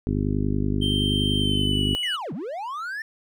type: harmonic tone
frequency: 50.5 Hz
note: G#1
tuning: 48 cents flat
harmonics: 1 / 2 / 3 / 4 / 5 / 6 / 7 / 8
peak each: -28 / -27 / -29 / -31 / -27 / -32 / -35 / -35 dBFS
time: 0.07-1.95 s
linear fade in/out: 0 ms
type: tone with pitch glide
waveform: triangle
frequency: 3136 to 2943 Hz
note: G7 to F#7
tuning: 0 to -10 cents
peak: -23 dBFS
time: 0.81-2.17 s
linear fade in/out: 20 ms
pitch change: -110 cents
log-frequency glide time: 1.38-1.83 s
type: linear two-way sweep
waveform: triangle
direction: down then up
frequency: 2165 to 135.3 to 1815 Hz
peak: -27 dBFS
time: 2.03-3.02 s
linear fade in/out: 2 ms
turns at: 2.33 s
effects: none